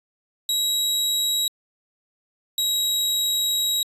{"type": "tone pair in turn", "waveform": "sawtooth", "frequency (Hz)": [3852, 3836], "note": ["B7", "A#7"], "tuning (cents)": [-44, 49], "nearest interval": "unison", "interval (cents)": 7, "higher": "first", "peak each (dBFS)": -17, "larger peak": "neither", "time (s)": [[0.49, 1.48], [2.58, 3.83]], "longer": "second", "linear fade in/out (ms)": 2, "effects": ["resampled to 32000 Hz"]}